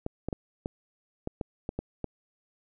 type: clicks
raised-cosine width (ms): 2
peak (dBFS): -18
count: 9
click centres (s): 0.064 / 0.286 / 0.328 / 0.659 / 1.274 / 1.412 / 1.691 / 1.79 / 2.043
effects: none